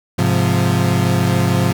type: chord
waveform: 35% pulse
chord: F minor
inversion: first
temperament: equal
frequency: 103.83 / 130.81 / 174.61 Hz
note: Ab2 / C3 / F3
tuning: 0 / 0 / 0 cents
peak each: -16 dBFS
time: 0.18-1.73 s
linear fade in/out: 10 ms
effects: none